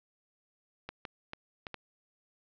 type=clicks; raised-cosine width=0.3 ms; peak=-23 dBFS; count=5; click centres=0.89 / 1.052 / 1.334 / 1.668 / 1.743 s; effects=low-pass 5000 Hz 12 dB/octave